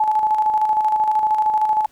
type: tone with tremolo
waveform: sine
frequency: 860 Hz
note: A5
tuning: 40 cents flat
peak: -13 dBFS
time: 0-1.86 s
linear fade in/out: 5 ms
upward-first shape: square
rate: 13 Hz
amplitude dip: 45%
effects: pink hiss -57 dBFS RMS until 1.91 s